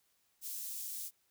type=high-pass noise; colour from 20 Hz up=white; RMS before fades=-42 dBFS; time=0.41-1.11 s; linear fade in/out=50 ms; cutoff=6400 Hz; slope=12 dB/octave; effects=white hiss -75 dBFS RMS until 1.3 s